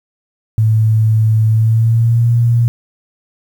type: tone with pitch glide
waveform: sine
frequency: 110 to 117.9 Hz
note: A2 to A#2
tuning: 0 to +20 cents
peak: -8 dBFS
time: 0.58-2.68 s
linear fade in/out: 0 ms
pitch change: +120 cents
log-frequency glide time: 1.49-2.29 s
effects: 7-bit